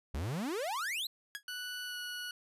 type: exponential sweep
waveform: 45% pulse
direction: up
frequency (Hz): 61.7 to 4209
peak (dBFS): -34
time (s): 0.14-1.07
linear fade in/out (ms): 5
type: tone with exponential decay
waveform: sawtooth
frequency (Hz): 1661.2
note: G#6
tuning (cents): 0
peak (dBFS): -31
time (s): 1.35-1.43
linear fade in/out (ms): 0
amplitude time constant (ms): 16
type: tone with pitch glide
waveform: 20% pulse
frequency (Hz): 1481 to 1466.5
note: F#6 to F#6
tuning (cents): +1 to -16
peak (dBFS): -34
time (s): 1.48-2.31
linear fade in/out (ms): 2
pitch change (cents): -17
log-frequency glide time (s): 1.85-1.97
effects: resampled to 32000 Hz